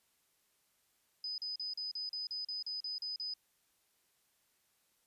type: tone bursts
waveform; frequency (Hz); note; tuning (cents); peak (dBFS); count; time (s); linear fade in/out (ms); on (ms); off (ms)
sine; 5000; D#8; +8; -37; 12; 1.24-3.338; 2; 140; 38
effects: white hiss -75 dBFS RMS until 5.06 s + resampled to 32000 Hz